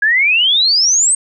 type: exponential sweep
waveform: sine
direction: up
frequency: 1639 to 8540 Hz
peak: -9 dBFS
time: 0.02-1.15 s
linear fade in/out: 5 ms
effects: none